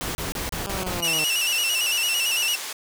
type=noise bursts; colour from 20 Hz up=pink; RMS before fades=-29 dBFS; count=6; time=0.01-1.005 s; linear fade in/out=0 ms; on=140 ms; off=31 ms
type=linear sweep; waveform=10% pulse; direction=down; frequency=199.5 to 152.3 Hz; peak=-22 dBFS; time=0.67-1.24 s; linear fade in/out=0 ms
type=tone with vibrato; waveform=sawtooth; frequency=2794 Hz; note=F7; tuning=in tune; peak=-18 dBFS; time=1.02-2.56 s; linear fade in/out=10 ms; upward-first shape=square; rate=8.9 Hz; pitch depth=63 cents each way
type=band-pass noise; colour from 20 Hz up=white; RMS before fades=-33 dBFS; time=1.04-2.73 s; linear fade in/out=5 ms; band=450 to 8900 Hz; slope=12 dB/octave
effects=none